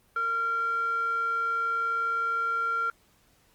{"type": "tone with band-pass filter", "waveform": "square", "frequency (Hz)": 459.9, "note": "A#4", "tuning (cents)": -23, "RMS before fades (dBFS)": -28, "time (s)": [0.16, 2.9], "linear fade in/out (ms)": 2, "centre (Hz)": 1400, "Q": 8.1, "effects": ["pink hiss -64 dBFS RMS until 3.54 s", "Opus 32 kbps"]}